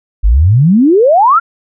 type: exponential sweep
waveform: sine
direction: up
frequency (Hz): 45.62 to 1431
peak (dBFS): -4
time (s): 0.23-1.4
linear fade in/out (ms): 20
effects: none